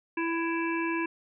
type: harmonic tone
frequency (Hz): 332.2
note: E4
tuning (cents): +13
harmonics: 1 / 3 / 5 / 7 / 8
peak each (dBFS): -29 / -34 / -36 / -37 / -38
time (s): 0.17-1.06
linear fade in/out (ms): 5
effects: none